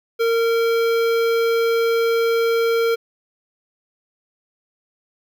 square tone with notch filter, 460 Hz, A#4, 23 cents flat, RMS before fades -18 dBFS, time 0.19-2.96 s, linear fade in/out 20 ms, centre 8400 Hz, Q 0.6, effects none

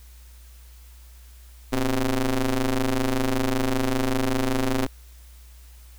sawtooth ring-modulated tone, 127.4 Hz, C3, 46 cents flat, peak -14 dBFS, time 1.72-4.87 s, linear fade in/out 10 ms, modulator 140 Hz, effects added 60 Hz sine -44 dBFS peak until 5.98 s + white hiss -55 dBFS RMS until 5.98 s

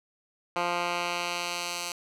10% pulse tone with band-pass filter sweep, 174.61 Hz, F3, in tune, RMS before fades -31 dBFS, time 0.56-1.92 s, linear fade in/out 2 ms, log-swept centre 1400 to 6100 Hz, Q 0.74, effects none

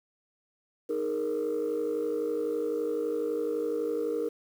sine chord, D# suspended fourth, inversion none, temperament just, 311.1 / 414.8 / 466.7 Hz, D#4 / G#4 / A#4, 0 / -2 / +2 cents, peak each -33 / -32 / -28 dBFS, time 0.89-4.29 s, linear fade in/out 10 ms, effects tanh soft clip ceiling -23 dBFS + 9-bit

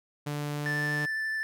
sawtooth tone with pitch glide, 146.83 to 148.62 Hz, D3 to D3, 0 to +21 cents, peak -27 dBFS, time 0.26-1.06 s, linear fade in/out 10 ms, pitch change +21 cents, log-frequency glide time 0.55-0.9 s
triangle tone with vibrato, 1761 Hz, A6, 1 cent sharp, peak -27 dBFS, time 0.66-1.43 s, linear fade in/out 0 ms, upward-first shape sine, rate 12 Hz, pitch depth 8 cents each way
effects none

